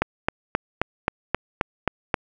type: click train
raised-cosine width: 0.5 ms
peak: -4 dBFS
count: 9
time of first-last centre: 0.02-2.142 s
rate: 3.77 Hz
effects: none